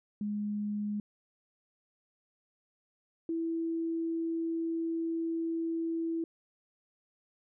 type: tone pair in turn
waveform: sine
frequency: 207.7 / 329.7 Hz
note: G#3 / E4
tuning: 0 / 0 cents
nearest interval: minor sixth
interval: 800 cents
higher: second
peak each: -31 / -30 dBFS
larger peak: second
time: 0.21-1 / 3.29-6.24 s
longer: second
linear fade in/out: 2 ms
effects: none